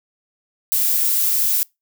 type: noise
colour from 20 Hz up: violet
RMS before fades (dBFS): -18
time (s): 0.72-1.63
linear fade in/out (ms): 0
effects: noise-tail reverb RT60 0.2 s tail -25 dB re dry